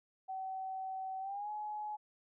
sine tone with pitch glide, 761 to 844.4 Hz, F#5 to G#5, +48 to +29 cents, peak -38 dBFS, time 0.28-1.97 s, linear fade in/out 20 ms, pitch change +181 cents, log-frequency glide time 1.2-1.5 s, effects none

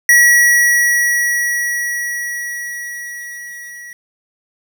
square tone with level ramp, 1925 Hz, B6, 45 cents flat, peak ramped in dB -6 to -32 dBFS, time 0.09-3.93 s, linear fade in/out 2 ms, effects 8-bit

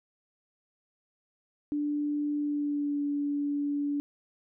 sine tone with pitch glide, 293.7 to 288 Hz, D4 to D4, 0 to -34 cents, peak -27 dBFS, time 1.72-4 s, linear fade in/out 0 ms, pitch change -34 cents, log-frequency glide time 2.37-3.02 s, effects none

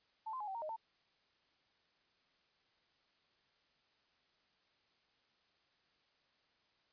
sine tone with pitch steps, 881 / 1035 / 838 / 770 / 927 / 618 / 897 Hz, A5 / C6 / G#5 / G5 / A#5 / D#5 / A5, +2 / -19 / +15 / -31 / -10 / -12 / +33 cents, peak -40 dBFS, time 0.26-0.764 s, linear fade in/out 10 ms, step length 72 ms, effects white hiss -75 dBFS RMS until 6.92 s + resampled to 11025 Hz

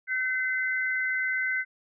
sine tone pair together, 1531.6 / 2047 Hz, G6 / C7, -41 / -38 cents, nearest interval perfect fourth, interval 503 cents, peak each -28 dBFS, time 0.07-1.65 s, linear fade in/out 50 ms, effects none

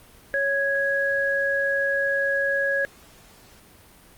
sine tone pair together, 554.4 / 1661.2 Hz, C#5 / G#6, 0 / 0 cents, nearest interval octave + perfect fifth, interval 1900 cents, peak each -25 / -22 dBFS, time 0.34-2.85 s, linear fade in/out 0 ms, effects pink hiss -51 dBFS RMS until 4.17 s + Opus 32 kbps

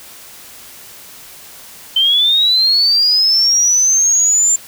sine linear sweep, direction up, 3075 to 7280 Hz, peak -9 dBFS, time 1.96-4.56 s, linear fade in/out 5 ms, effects white hiss -37 dBFS RMS until 4.67 s

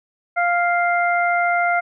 harmonic tone, 698.5 Hz, F5, in tune, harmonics 1 / 2 / 3, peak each -18 / -21 / -23 dBFS, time 0.36-1.81 s, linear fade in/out 20 ms, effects none

